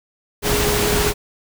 sine tone in noise, 415.3 Hz, G#4, in tune, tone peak -21 dBFS, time 0.42-1.14 s, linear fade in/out 50 ms, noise pink, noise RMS -19 dBFS, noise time 0.42-1.14 s, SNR -5 dB, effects none

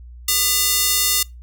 square tone with high-pass filter, 401.6 Hz, G4, 42 cents sharp, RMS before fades -18 dBFS, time 0.28-1.23 s, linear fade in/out 5 ms, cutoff 4700 Hz, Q 0.66, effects noise-tail reverb RT60 0.2 s tail -23 dB re dry + added 60 Hz sine -36 dBFS peak until 1.42 s

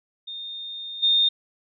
sine tone with level steps, 3652 Hz, A#7, 36 cents flat, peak -32 / -16 dBFS, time 0.27-1.29 s, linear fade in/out 10 ms, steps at 1.02 s, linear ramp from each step 20 ms, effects none

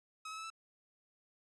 sawtooth tone with pitch steps, 1277 / 1291.1 / 1305.3 / 1319.7 Hz, D#6 / E6 / E6 / E6, +45 / -36 / -17 / +2 cents, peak -39 dBFS, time 0.25-0.502 s, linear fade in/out 5 ms, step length 63 ms, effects resampled to 22050 Hz

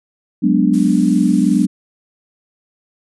sine chord, G# half-diminished seventh, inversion third, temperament equal, 185 / 207.7 / 246.9 / 293.7 Hz, F#3 / G#3 / B3 / D4, 0 / 0 / 0 / 0 cents, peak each -16 dBFS, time 0.42-1.67 s, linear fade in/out 20 ms
blue noise, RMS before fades -33 dBFS, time 0.73-1.66 s, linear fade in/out 10 ms
effects resampled to 24000 Hz

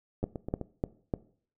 two click trains, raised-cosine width 2 ms, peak -22 / -15 dBFS, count 4 / 4, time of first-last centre 0.23-0.613 / 0.24-1.138 s, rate 7.83 / 3.34 Hz, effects noise-tail reverb RT60 0.5 s tail -19 dB re dry

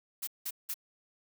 blue noise bursts, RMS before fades -36 dBFS, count 3, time 0.22-0.742 s, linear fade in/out 10 ms, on 54 ms, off 180 ms, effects none

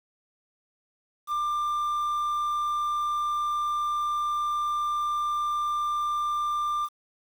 triangle tone with quantisation, 1191 Hz, D6, 24 cents sharp, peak -23 dBFS, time 1.27-6.89 s, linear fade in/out 50 ms, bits 8, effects none

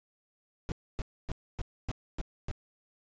brown noise bursts, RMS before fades -33 dBFS, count 7, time 0.69-2.513 s, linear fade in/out 0 ms, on 29 ms, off 270 ms, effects resampled to 16000 Hz

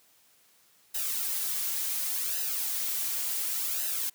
blue noise with flanger, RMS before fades -31 dBFS, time 0.94-4.1 s, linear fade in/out 10 ms, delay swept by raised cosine 0.88 to 3.98 ms, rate 0.69 Hz, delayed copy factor -0.65, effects white hiss -63 dBFS RMS until 4.14 s + high-pass 100 Hz 12 dB/octave

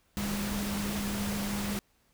sine tone in noise, 202.9 Hz, G#3, 40 cents flat, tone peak -32 dBFS, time 0.17-1.79 s, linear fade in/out 0 ms, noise pink, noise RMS -36 dBFS, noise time 0.17-1.79 s, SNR +1 dB, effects pink hiss -69 dBFS RMS until 2.13 s

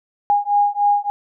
sine beating tone pair, 817 / 820.4 Hz, G#5 / G#5, -29 / -21 cents, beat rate 3.4 Hz, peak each -17 dBFS, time 0.3-1.1 s, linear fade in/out 0 ms, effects none

